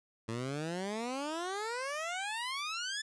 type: exponential sweep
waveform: 15% pulse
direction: up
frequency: 110 to 1760 Hz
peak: -29 dBFS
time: 0.28-3.02 s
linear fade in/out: 10 ms
effects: resampled to 22050 Hz